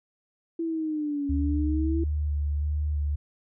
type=linear two-way sweep; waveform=sine; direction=down then up; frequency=334.1 to 277.2 to 334.1 Hz; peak=-26 dBFS; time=0.59-2.04 s; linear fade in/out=5 ms; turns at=1.32 s
type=tone with vibrato; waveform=sine; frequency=73.9 Hz; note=D2; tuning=11 cents sharp; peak=-24 dBFS; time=1.29-3.16 s; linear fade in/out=10 ms; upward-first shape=square; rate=1.5 Hz; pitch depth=19 cents each way
effects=none